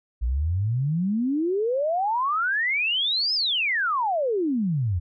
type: exponential two-way sweep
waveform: sine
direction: up then down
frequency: 55.5 to 5274 to 80.8 Hz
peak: -21 dBFS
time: 0.21-5 s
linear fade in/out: 20 ms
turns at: 3.34 s
effects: none